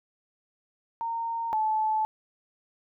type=tone pair in turn; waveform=sine; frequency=920 / 868.4 Hz; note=A#5 / A5; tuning=-23 / -23 cents; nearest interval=minor second; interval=100 cents; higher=first; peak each=-28 / -23 dBFS; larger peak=second; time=1.01-1.53 / 1.53-2.05 s; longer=neither; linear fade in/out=0 ms; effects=none